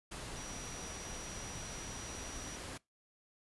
sine tone in noise, 5810 Hz, F#8, 32 cents flat, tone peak -48 dBFS, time 0.36-2.57 s, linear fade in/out 10 ms, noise pink, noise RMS -45 dBFS, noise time 0.11-2.78 s, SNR -6 dB, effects noise-tail reverb RT60 0.2 s tail -23 dB re dry + resampled to 24000 Hz

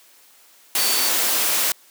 sine tone in noise, 4529 Hz, C#8, 36 cents sharp, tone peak -25 dBFS, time 0.78-1.09 s, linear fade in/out 2 ms, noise white, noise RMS -20 dBFS, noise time 0.75-1.72 s, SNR -8 dB, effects white hiss -52 dBFS RMS until 1.9 s + high-pass 300 Hz 12 dB/octave

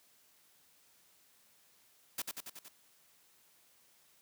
white noise with echo, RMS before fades -37 dBFS, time 2.18-2.22 s, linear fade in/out 5 ms, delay 93 ms, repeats 5, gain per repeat -3 dB, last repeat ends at 2.685 s, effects white hiss -67 dBFS RMS until 4.21 s + high-pass 80 Hz 12 dB/octave

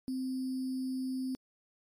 sine tone with sample-and-hold, 259.6 Hz, C4, 13 cents flat, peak -32 dBFS, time 0.08-1.35 s, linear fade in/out 0 ms, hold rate 4900 Hz, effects MP3 64 kbps

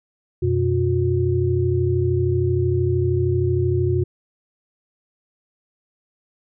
sine tone cluster, 90.7 / 123.7 / 360.4 Hz, F#2 / B2 / F#4, -34 / +3 / -45 cents, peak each -21 dBFS, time 0.42-4.04 s, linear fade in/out 10 ms, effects none

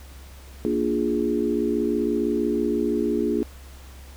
sine chord, Bb dominant seventh, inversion none, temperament equal, 233.1 / 293.7 / 349.2 / 415.3 Hz, Bb3 / D4 / F4 / Ab4, 0 / 0 / 0 / 0 cents, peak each -26 dBFS, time 0.65-3.43 s, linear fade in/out 0 ms, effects added 67 Hz sine -41 dBFS peak until 4.16 s + pink hiss -49 dBFS RMS until 4.16 s

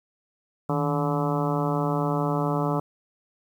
harmonic tone with a mistuned harmonic, 144.5 Hz, D3, 28 cents flat, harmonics 1 / 2 / 3 / 4 / 5 / 6 / 7 / 8 / 9, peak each -26 / -29 / -31 / -32 / -33 / -34 / -34 / -35 / -36 dBFS, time 0.69-2.8 s, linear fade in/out 5 ms, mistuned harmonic 1, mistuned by +130 cents, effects 9-bit

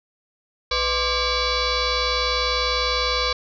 sine tone with frequency modulation, 1740 Hz, A6, 20 cents flat, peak -19 dBFS, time 0.71-3.33 s, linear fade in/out 5 ms, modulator 560 Hz, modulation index 5.5, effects none

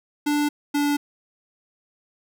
square tone pair in turn, 293.7 / 289.8 Hz, D4 / D4, 0 / -23 cents, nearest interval unison, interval 23 cents, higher first, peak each -20 dBFS, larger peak neither, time 0.26-0.49 / 0.74-0.97 s, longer neither, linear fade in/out 10 ms, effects none

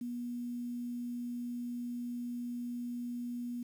sine tone with quantisation, 241.6 Hz, B3, 38 cents flat, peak -36 dBFS, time 0.01-3.63 s, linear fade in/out 5 ms, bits 10, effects none

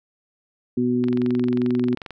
harmonic tone, 123.47 Hz, B2, in tune, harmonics 1 / 2 / 3, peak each -30 / -19 / -25 dBFS, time 0.77-1.95 s, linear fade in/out 5 ms
click train, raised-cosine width 0.3 ms, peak -19 dBFS, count 25, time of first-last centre 1.04-2.107 s, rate 22.5 Hz
effects none

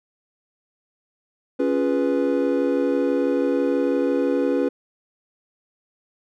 triangle chord, C# dominant seventh, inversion none, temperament equal, 277.2 / 349.2 / 415.3 / 493.9 Hz, C#4 / E#4 / G#4 / B4, 0 / 0 / 0 / 0 cents, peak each -20 / -24 / -25 / -21 dBFS, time 1.59-4.69 s, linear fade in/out 10 ms, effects none

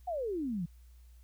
sine exponential sweep, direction down, 753 to 159.1 Hz, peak -32 dBFS, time 0.07-0.66 s, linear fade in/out 10 ms, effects added 60 Hz sine -53 dBFS peak until 1.23 s + white hiss -71 dBFS RMS until 1.23 s

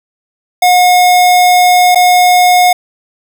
square tone with dropouts, 722 Hz, F#5, 43 cents flat, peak -5 dBFS, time 0.62-2.73 s, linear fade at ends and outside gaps 5 ms, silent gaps 1.948-1.956 s, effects none

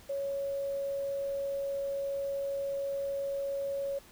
sine tone with quantisation, 555 Hz, C#5, 2 cents sharp, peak -31 dBFS, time 0.09-3.99 s, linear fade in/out 10 ms, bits 9, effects pink hiss -56 dBFS RMS until 4.11 s

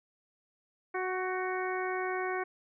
harmonic tone with a mistuned harmonic, 370 Hz, F#4, in tune, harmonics 1 / 2 / 3 / 4 / 5 / 6, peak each -34 / -37 / -39 / -40 / -41 / -42 dBFS, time 0.94-2.44 s, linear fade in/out 10 ms, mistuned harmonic 4, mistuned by +24 cents, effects none

